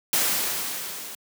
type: noise with level ramp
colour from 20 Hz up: white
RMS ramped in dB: -21 to -38 dBFS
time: 0.13-1.15 s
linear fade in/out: 2 ms
effects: high-pass 150 Hz 12 dB/octave